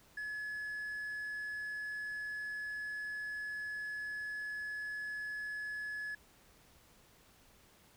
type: tone with hard clipping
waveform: sine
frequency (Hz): 1702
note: G#6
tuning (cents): +42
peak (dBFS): -39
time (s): 0.17-6.15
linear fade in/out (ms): 5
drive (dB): 2
effects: pink hiss -64 dBFS RMS until 7.96 s